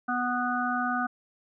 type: harmonic tone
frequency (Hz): 246.8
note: B3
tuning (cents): -1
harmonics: 1 / 3 / 5 / 6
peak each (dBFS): -31 / -31 / -31 / -31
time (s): 0.08-1.07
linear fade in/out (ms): 10
effects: none